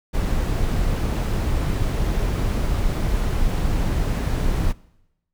brown noise, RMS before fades -21 dBFS, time 0.13-4.73 s, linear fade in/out 20 ms, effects noise-tail reverb RT60 0.9 s tail -22 dB re dry

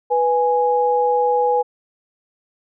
sine tone pair together, 492.9 / 830.6 Hz, B4 / G#5, -3 / 0 cents, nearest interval major sixth, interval 903 cents, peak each -17 dBFS, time 0.1-1.63 s, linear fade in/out 20 ms, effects none

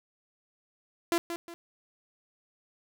sawtooth tone with echo, 340 Hz, F4, 46 cents flat, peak -20 dBFS, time 1.12-1.18 s, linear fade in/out 0 ms, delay 180 ms, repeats 2, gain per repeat -9 dB, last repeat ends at 1.54 s, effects none

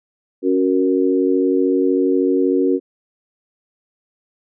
sine chord, F# major, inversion second, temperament equal, 277.2 / 370 / 466.2 Hz, C#4 / F#4 / A#4, 0 / 0 / 0 cents, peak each -17 / -17 / -20 dBFS, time 0.42-2.8 s, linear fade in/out 50 ms, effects none

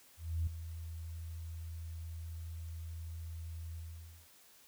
sine tone with ADSR envelope, 82.1 Hz, E2, 6 cents flat, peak -29 dBFS, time 0.17-4.28 s, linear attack 300 ms, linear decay 4 ms, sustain -12 dB, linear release 530 ms, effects tanh soft clip ceiling -25 dBFS + white hiss -62 dBFS RMS until 4.67 s

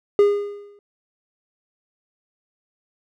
triangle tone with exponential decay, 408.1 Hz, G#4, 30 cents flat, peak -7 dBFS, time 0.19-0.79 s, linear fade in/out 1 ms, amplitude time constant 130 ms, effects none

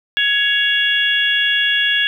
harmonic tone, 558 Hz, C#5, 11 cents sharp, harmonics 3 / 4 / 5 / 6, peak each -17 / -27 / -19 / -18 dBFS, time 0.17-2.07 s, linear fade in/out 0 ms, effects 8-bit

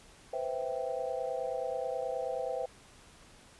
sine chord, C major seventh, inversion third, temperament equal, 493.9 / 523.3 / 659.3 / 784 Hz, B4 / C5 / E5 / G5, 0 / 0 / 0 / 0 cents, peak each -38 / -36 / -38 / -40 dBFS, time 0.33-2.66 s, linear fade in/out 5 ms, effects pink hiss -57 dBFS RMS until 3.59 s + resampled to 24000 Hz

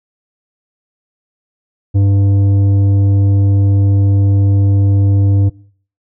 sine tone with tanh clipping, 99.2 Hz, G2, 21 cents sharp, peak -9 dBFS, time 1.94-5.5 s, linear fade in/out 20 ms, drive 9 dB, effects noise-tail reverb RT60 0.5 s tail -21 dB re dry

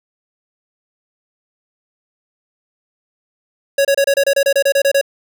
square tone bursts, 555 Hz, C#5, 2 cents sharp, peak -11 dBFS, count 13, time 3.78-5.013 s, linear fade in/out 5 ms, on 69 ms, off 28 ms, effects none

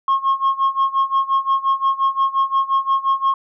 sine tone with tremolo, 1082 Hz, C#6, 42 cents flat, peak -10 dBFS, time 0.08-3.34 s, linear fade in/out 2 ms, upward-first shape sine, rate 5.7 Hz, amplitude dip 90%, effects tanh soft clip ceiling -11 dBFS

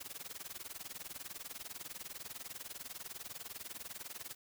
white noise with tremolo, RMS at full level -43 dBFS, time 0-4.35 s, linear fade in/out 10 ms, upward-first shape triangle, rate 20 Hz, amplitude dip 100%, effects none

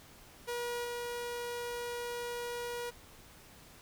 sawtooth tone with level steps, 480.2 Hz, B4, 49 cents flat, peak -31 / -33 dBFS, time 0.47-2.91 s, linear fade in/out 20 ms, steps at 0.84 s, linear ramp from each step 10 ms, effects pink hiss -56 dBFS RMS until 3.81 s

